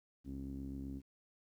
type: tone with low-pass filter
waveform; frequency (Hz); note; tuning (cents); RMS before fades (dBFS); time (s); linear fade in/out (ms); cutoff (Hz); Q
sawtooth; 67.8; C#2; -38; -44; 0.24-1.02; 50; 270; 5.4
effects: 12-bit